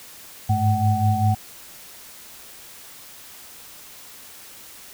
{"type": "tone cluster", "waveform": "sine", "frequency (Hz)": [101.3, 106.4, 215.8, 753], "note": ["G#2", "G#2", "A3", "F#5"], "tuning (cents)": [-43, 42, -33, 30], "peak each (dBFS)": [-20, -22, -27, -23], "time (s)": [0.49, 1.35], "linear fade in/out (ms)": 10, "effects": ["white hiss -43 dBFS RMS until 4.93 s"]}